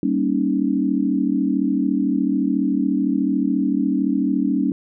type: chord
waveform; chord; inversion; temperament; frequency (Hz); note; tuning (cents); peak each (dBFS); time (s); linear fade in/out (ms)
sine; Eb dominant seventh; first; equal; 196 / 233.1 / 277.2 / 311.1; G3 / Bb3 / Db4 / Eb4; 0 / 0 / 0 / 0; -23 / -24 / -20 / -24; 0.03-4.72; 2
effects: none